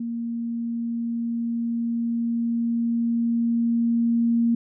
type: tone with level ramp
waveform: sine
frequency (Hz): 233.1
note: A#3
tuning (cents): 0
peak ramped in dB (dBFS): -26 to -17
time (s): 0-4.55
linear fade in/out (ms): 5
effects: none